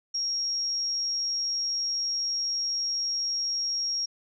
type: tone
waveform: sine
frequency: 5588 Hz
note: F8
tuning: in tune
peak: -26 dBFS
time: 0.14-4.06 s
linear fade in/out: 10 ms
effects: none

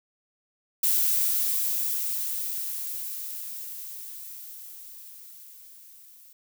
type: noise with level ramp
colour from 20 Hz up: violet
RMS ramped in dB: -22 to -52 dBFS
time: 0.83-6.33 s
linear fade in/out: 5 ms
effects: none

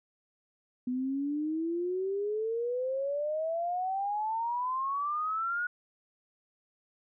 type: exponential sweep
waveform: sine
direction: up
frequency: 246.9 to 1463 Hz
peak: -29 dBFS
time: 0.87-5.67 s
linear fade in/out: 5 ms
effects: none

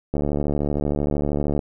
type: click train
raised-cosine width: 2 ms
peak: -10 dBFS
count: 107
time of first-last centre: 0.14-1.592 s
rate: 73 Hz
effects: none

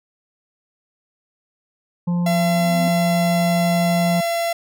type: harmonic tone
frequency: 174.61 Hz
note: F3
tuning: in tune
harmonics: 1 / 3 / 5 / 6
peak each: -17 / -36 / -36 / -42 dBFS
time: 2.07-4.21 s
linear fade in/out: 10 ms
type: tone with exponential growth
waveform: sine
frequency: 251.8 Hz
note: B3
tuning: 34 cents sharp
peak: -23 dBFS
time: 2.14-2.88 s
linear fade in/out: 0 ms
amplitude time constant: 160 ms
type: tone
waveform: 45% pulse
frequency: 678 Hz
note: E5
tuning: 49 cents sharp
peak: -19 dBFS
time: 2.26-4.53 s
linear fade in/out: 5 ms
effects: none

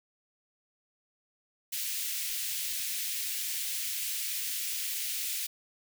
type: high-pass noise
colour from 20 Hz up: white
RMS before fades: -34 dBFS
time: 1.72-5.47 s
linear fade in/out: 10 ms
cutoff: 2100 Hz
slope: 24 dB/octave
effects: none

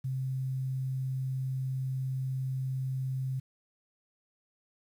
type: tone with quantisation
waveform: sine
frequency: 131.5 Hz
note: C3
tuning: 9 cents sharp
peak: -30 dBFS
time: 0.04-3.4 s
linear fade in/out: 10 ms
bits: 10
effects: none

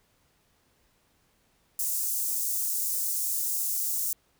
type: high-pass noise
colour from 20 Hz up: white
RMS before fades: -29 dBFS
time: 1.79-4.13 s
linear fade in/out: 2 ms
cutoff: 6500 Hz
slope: 24 dB/octave
effects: pink hiss -68 dBFS RMS until 4.39 s

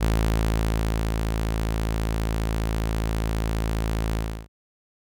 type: tone with ADSR envelope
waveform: sawtooth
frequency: 54.8 Hz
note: A1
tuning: 6 cents flat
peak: -15 dBFS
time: 0-4.48 s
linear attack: 25 ms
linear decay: 1100 ms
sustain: -4 dB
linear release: 320 ms
effects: none

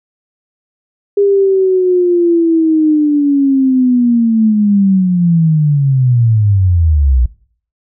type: linear sweep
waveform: sine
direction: down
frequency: 405.3 to 58.27 Hz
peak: -7 dBFS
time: 1.17-7.26 s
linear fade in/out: 5 ms
effects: noise-tail reverb RT60 0.5 s tail -19 dB re dry

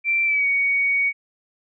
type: tone with pitch glide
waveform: sine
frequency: 2349 to 2240 Hz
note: D7 to C#7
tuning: 0 to +18 cents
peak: -17 dBFS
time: 0.04-1.13 s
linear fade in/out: 50 ms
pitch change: -82 cents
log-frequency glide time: 0.25-0.46 s
effects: none

